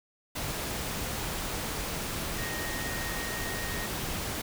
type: tone in noise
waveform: sine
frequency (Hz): 1864.7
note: A#6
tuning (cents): 0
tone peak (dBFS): -38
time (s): 2.38-3.87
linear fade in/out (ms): 10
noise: pink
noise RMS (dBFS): -34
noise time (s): 0.35-4.42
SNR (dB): -7
effects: none